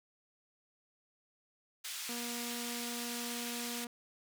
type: band-pass noise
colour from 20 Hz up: pink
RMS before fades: -42 dBFS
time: 1.84-3.85 s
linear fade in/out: 10 ms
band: 2400 to 15000 Hz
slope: 12 dB/octave
type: tone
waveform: sawtooth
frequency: 238.7 Hz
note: A#3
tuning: 41 cents sharp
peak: -37 dBFS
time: 2.09-3.87 s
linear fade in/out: 2 ms
effects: none